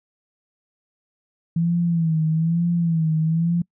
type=tone with vibrato; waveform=sine; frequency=164.8 Hz; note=E3; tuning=in tune; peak=-17 dBFS; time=1.56-3.62 s; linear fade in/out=5 ms; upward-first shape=sine; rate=1.1 Hz; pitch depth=78 cents each way; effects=noise-tail reverb RT60 0.1 s tail -26 dB re dry

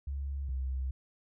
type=tone pair in turn; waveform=sine; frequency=69.3 / 65.41 Hz; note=C#2 / C2; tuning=0 / 0 cents; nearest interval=minor second; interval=100 cents; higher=first; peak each=-33 / -31 dBFS; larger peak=second; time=0.07-0.49 / 0.49-0.91 s; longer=neither; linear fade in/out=5 ms; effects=none

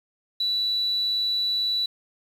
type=tone; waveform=sine; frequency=3951 Hz; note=B7; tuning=in tune; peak=-21 dBFS; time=0.4-1.86 s; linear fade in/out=5 ms; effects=tanh soft clip ceiling -17 dBFS + 8-bit

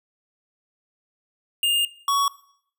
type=tone pair in turn; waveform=square; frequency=2822 / 1119.9 Hz; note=F7 / C#6; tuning=+17 / +17 cents; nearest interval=octave + major third; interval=1600 cents; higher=first; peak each=-19 dBFS; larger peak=neither; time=1.63-1.85 / 2.08-2.28 s; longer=first; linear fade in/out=2 ms; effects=noise-tail reverb RT60 0.6 s tail -18 dB re dry

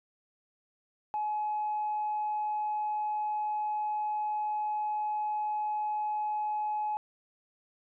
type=tone; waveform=sine; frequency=847 Hz; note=G#5; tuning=34 cents sharp; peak=-28 dBFS; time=1.14-6.97 s; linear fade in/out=0 ms; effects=tanh soft clip ceiling -25 dBFS

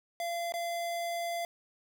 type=tone with dropouts; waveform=square; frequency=685 Hz; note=F5; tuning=34 cents flat; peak=-33 dBFS; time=0.2-1.45 s; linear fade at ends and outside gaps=1 ms; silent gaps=0.522-0.539 s; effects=none

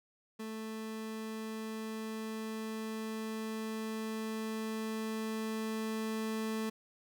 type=tone with level ramp; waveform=30% pulse; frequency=220 Hz; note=A3; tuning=in tune; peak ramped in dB=-37 to -31 dBFS; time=0.39-6.7 s; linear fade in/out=10 ms; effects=none

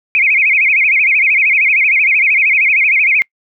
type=tone with vibrato; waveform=sine; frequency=2313 Hz; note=D7; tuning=27 cents flat; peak=-8 dBFS; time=0.15-3.22 s; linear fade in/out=0 ms; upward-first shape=sine; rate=13 Hz; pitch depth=180 cents each way; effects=noise-tail reverb RT60 0.1 s tail -26 dB re dry

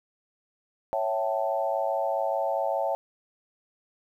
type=chord; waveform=sine; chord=A dominant seventh; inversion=first; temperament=equal with one note detuned; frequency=554.4 / 659.3 / 766.5 / 880 Hz; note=C#5 / E5 / G5 / A5; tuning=0 / 0 / -39 / 0 cents; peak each=-29 / -29 / -31 / -32 dBFS; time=0.93-2.95 s; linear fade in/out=0 ms; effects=10-bit

